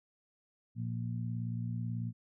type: harmonic tone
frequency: 58.27 Hz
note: A#1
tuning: in tune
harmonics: 2 / 3 / 4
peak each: -35 / -41 / -43 dBFS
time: 0.75-2.13 s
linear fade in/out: 50 ms
effects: none